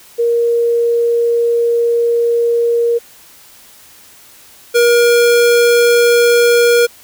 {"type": "tone pair in turn", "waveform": ["sine", "square"], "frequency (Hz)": [469.5, 475.5], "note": ["A#4", "A#4"], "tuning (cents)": [12, 34], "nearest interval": "unison", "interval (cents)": 22, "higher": "second", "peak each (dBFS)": [-10, -8], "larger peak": "second", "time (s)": [[0.18, 2.99], [4.74, 6.87]], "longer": "first", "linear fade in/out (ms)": 20, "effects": ["white hiss -42 dBFS RMS until 7.03 s"]}